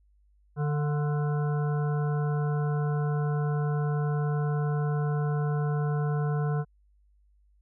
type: harmonic tone with a mistuned harmonic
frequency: 148.3 Hz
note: D3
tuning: 17 cents sharp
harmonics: 1 / 3 / 5 / 7 / 9 / 10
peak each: -25 / -35 / -39 / -42 / -44 / -45 dBFS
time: 0.56-6.65 s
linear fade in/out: 50 ms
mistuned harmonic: 5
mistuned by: -40 cents
effects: added 50 Hz sine -60 dBFS peak until 7.61 s